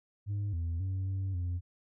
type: tone with pitch steps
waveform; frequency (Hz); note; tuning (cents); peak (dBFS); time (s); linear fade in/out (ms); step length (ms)
sine; 101.9 / 83.8 / 94.9 / 96 / 88.4; G#2 / E2 / F#2 / G2 / F2; -32 / +29 / +44 / -36 / +22; -28; 0.26-1.61; 50; 270
effects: tanh soft clip ceiling -30 dBFS